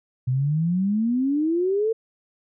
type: exponential sweep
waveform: sine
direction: up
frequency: 123.47 to 458 Hz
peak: -19 dBFS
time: 0.27-1.93 s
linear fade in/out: 10 ms
effects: none